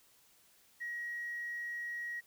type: tone with tanh clipping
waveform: triangle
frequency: 1900 Hz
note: A#6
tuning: 33 cents sharp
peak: -37 dBFS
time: 0.8-2.21 s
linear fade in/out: 20 ms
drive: 1 dB
effects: white hiss -66 dBFS RMS until 2.26 s